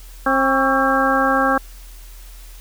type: harmonic tone with a mistuned harmonic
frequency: 267.1 Hz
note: C4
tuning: 36 cents sharp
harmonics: 1 / 2 / 3 / 4 / 5 / 6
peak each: -21 / -21 / -21 / -21 / -21 / -21 dBFS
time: 0.26-1.58 s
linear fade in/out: 5 ms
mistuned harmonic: 4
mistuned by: +75 cents
effects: added 41 Hz sine -36 dBFS peak until 2.6 s + white hiss -46 dBFS RMS until 2.6 s